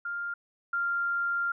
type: tone pair in turn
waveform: sine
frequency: 1400 / 1392.5 Hz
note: F6 / F6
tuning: +4 / -5 cents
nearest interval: unison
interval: 9 cents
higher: first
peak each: -31 / -26 dBFS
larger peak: second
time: 0.05-0.34 / 0.73-1.52 s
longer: second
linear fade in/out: 5 ms
effects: none